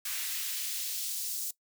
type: noise with high-pass filter sweep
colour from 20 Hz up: white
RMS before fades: -35 dBFS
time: 0.05-1.51 s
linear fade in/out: 5 ms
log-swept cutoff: 1600 to 6200 Hz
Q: 0.98
effects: noise-tail reverb RT60 0.1 s tail -19 dB re dry